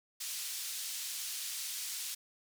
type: band-pass noise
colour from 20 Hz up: pink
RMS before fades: -40 dBFS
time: 0.2-2.15 s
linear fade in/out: 10 ms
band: 4100 to 15000 Hz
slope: 12 dB/octave
effects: none